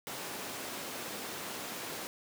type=high-pass noise; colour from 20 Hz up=pink; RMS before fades=-41 dBFS; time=0.07-2.07 s; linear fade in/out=0 ms; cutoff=240 Hz; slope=12 dB/octave; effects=none